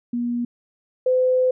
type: tone pair in turn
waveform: sine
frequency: 240 / 509.9 Hz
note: B3 / C5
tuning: -49 / -45 cents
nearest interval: octave + minor second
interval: 1304 cents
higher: second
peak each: -21 / -15 dBFS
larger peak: second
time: 0.13-0.45 / 1.06-1.51 s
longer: second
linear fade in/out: 5 ms
effects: none